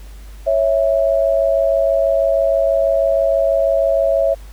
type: tone pair together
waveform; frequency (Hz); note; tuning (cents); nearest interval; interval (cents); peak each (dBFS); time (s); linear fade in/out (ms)
sine; 553.1 / 659.3; C#5 / E5; -4 / 0; minor third; 304; -15; 0.46-4.35; 20
effects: added 50 Hz sine -33 dBFS peak until 4.52 s + pink hiss -47 dBFS RMS until 4.52 s